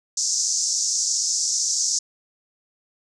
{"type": "band-pass noise", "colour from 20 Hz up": "pink", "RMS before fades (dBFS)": -23, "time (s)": [0.17, 1.99], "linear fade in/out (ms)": 5, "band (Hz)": [5400, 7100], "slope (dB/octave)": 48, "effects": []}